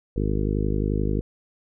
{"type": "harmonic tone", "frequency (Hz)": 51.4, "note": "G#1", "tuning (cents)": -17, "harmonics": [1, 2, 3, 4, 5, 6, 7, 8, 9], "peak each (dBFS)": [-25, -28, -30, -31, -32, -33, -33, -34, -35], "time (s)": [0.16, 1.21], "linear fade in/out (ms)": 5, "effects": []}